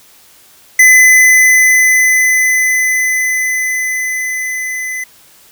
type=tone with level ramp; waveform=square; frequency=2019 Hz; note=B6; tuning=38 cents sharp; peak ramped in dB=-3 to -19 dBFS; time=0.79-5.04 s; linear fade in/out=5 ms; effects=white hiss -44 dBFS RMS until 5.51 s